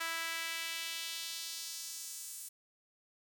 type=tone with high-pass filter sweep; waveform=sawtooth; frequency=329.6 Hz; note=E4; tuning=in tune; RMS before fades=-41 dBFS; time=0-2.49 s; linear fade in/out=10 ms; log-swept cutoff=1500 to 8900 Hz; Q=1.4; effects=none